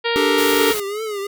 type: harmonic tone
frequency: 466.8 Hz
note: A#4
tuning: 2 cents sharp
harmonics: 1 / 2 / 3 / 4 / 5 / 6 / 7 / 8 / 9 / 10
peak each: -21 / -26 / -28 / -26 / -30 / -28 / -28 / -32 / -35 / -35 dBFS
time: 0.04-0.74 s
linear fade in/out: 20 ms
type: chord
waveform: square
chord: D suspended fourth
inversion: none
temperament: equal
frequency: 293.7 / 392 / 440 Hz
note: D4 / G4 / A4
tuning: 0 / 0 / 0 cents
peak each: -22 dBFS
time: 0.16-0.71 s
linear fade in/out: 0 ms
type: noise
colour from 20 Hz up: white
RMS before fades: -26 dBFS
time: 0.38-0.8 s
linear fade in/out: 2 ms
type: tone with vibrato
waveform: square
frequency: 418.5 Hz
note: G#4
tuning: 13 cents sharp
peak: -24 dBFS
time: 0.6-1.27 s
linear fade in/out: 5 ms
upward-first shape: triangle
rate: 2.9 Hz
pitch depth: 120 cents each way
effects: none